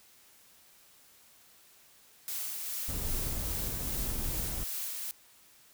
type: noise with tremolo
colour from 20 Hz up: blue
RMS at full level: -36 dBFS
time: 2.28-5.11 s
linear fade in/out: 0 ms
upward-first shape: sine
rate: 2.5 Hz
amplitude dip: 25%
type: noise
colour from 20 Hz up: brown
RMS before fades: -36 dBFS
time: 2.88-4.64 s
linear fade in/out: 10 ms
effects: white hiss -60 dBFS RMS until 5.73 s